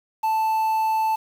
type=tone with quantisation; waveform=triangle; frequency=880 Hz; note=A5; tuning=in tune; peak=-17 dBFS; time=0.23-1.16 s; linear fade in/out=10 ms; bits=7; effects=none